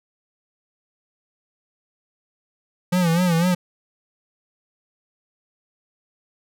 square tone with vibrato, 173.2 Hz, F3, 14 cents flat, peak -17 dBFS, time 2.92-3.55 s, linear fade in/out 10 ms, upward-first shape sine, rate 4 Hz, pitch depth 100 cents each way, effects none

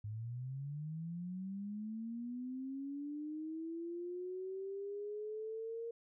sine linear sweep, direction up, 102.9 to 466.2 Hz, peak -40 dBFS, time 0.04-5.91 s, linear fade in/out 5 ms, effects none

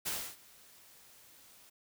white noise with ADSR envelope, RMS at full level -35 dBFS, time 0.05-1.7 s, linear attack 18 ms, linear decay 290 ms, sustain -24 dB, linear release 10 ms, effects none

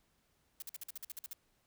blue noise bursts, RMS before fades -44 dBFS, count 11, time 0.6-1.332 s, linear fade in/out 2 ms, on 22 ms, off 49 ms, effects pink hiss -75 dBFS RMS until 1.66 s

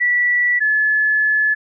sine tone pair in turn, 1954 / 1719.9 Hz, B6 / A6, -19 / -40 cents, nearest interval major second, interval 221 cents, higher first, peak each -13 / -13 dBFS, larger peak neither, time 0-0.6 / 0.6-1.55 s, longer second, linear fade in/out 20 ms, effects none

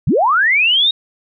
sine linear sweep, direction up, 87.1 to 3802 Hz, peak -10 dBFS, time 0.07-0.91 s, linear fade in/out 5 ms, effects none

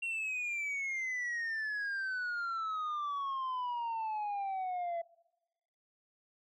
sine exponential sweep, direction down, 2754 to 670 Hz, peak -31 dBFS, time 0.02-5.02 s, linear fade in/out 10 ms, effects noise-tail reverb RT60 1.0 s tail -25 dB re dry + tanh soft clip ceiling -33 dBFS

